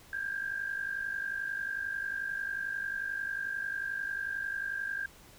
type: tone pair together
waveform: sine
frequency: 1587 / 1638.2 Hz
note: G6 / G#6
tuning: +21 / -24 cents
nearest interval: minor second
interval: 55 cents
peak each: -34 / -38 dBFS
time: 0.13-5.06 s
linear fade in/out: 2 ms
effects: pink hiss -56 dBFS RMS until 5.38 s